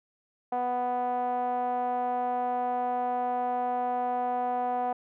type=tone with low-pass filter; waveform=5% pulse; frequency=247.4 Hz; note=B3; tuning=3 cents sharp; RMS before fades=-29 dBFS; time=0.52-4.93 s; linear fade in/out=5 ms; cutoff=760 Hz; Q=4.5; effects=none